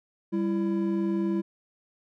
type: tone pair together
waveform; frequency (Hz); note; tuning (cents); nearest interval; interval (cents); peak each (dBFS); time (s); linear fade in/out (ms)
triangle; 196.8 / 334.2; G3 / E4; +7 / +24; major sixth; 917; -25; 0.32-1.42; 20
effects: none